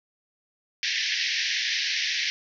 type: band-pass noise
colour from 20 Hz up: pink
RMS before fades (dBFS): -27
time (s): 0.83-2.3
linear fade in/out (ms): 0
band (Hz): 1700 to 5900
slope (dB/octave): 96
effects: none